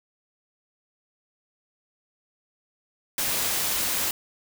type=noise; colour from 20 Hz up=white; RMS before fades=-26 dBFS; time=3.18-4.11 s; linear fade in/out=2 ms; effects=none